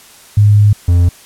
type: tone pair in turn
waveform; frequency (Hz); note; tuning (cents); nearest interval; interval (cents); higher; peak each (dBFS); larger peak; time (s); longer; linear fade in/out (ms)
sine / triangle; 103.83 / 87.31; G#2 / F2; 0 / 0; minor third; 300; first; -4; neither; 0.37-0.73 / 0.88-1.09; first; 5
effects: white hiss -40 dBFS RMS until 1.25 s + low-pass 12000 Hz 12 dB/octave